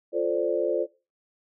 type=chord; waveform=sine; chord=D minor seventh; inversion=first; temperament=equal; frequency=349.2 / 440 / 523.3 / 587.3 Hz; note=F4 / A4 / C5 / D5; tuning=0 / 0 / 0 / 0 cents; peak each=-28 dBFS; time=0.12-0.87 s; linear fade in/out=50 ms; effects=noise-tail reverb RT60 0.3 s tail -20 dB re dry